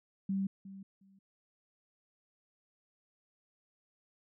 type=tone with echo; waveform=sine; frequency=194.3 Hz; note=G3; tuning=15 cents flat; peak=-30 dBFS; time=0.29-0.47 s; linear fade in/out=5 ms; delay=360 ms; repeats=2; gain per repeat=-15 dB; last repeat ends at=1.19 s; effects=none